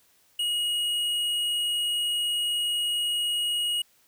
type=tone with hard clipping; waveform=sine; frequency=2889 Hz; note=F#7; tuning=42 cents flat; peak=-26 dBFS; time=0.39-3.82 s; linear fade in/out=5 ms; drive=9 dB; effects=white hiss -63 dBFS RMS until 4.07 s